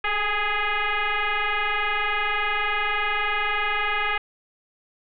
sine tone with frequency modulation, 403.3 Hz, G4, 49 cents sharp, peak -21 dBFS, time 0.04-4.18 s, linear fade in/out 5 ms, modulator 415 Hz, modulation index 5.7, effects none

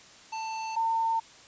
square / sine tone pair in turn, 888 / 905.1 Hz, A5 / A5, +16 / +49 cents, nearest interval unison, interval 33 cents, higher second, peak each -33 / -24 dBFS, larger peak second, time 0.32-0.76 / 0.76-1.2 s, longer neither, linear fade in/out 10 ms, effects white hiss -52 dBFS RMS until 1.47 s + resampled to 16000 Hz

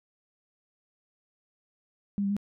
sine tone with pitch steps, 201.4 / 198.1 / 203.5 Hz, G3 / G3 / G#3, +47 / +18 / -35 cents, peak -25 dBFS, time 2.18-2.366 s, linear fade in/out 0 ms, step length 62 ms, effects none

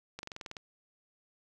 slowing click train, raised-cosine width 0.2 ms, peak -24 dBFS, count 9, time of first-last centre 0.19-0.568 s, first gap 41 ms, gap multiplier 1.04, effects none

